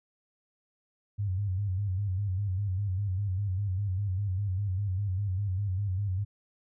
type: tone with vibrato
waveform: sine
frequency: 97.2 Hz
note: G2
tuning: 14 cents flat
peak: -27 dBFS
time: 1.18-6.25 s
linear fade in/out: 20 ms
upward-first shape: square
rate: 5 Hz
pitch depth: 87 cents each way
effects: none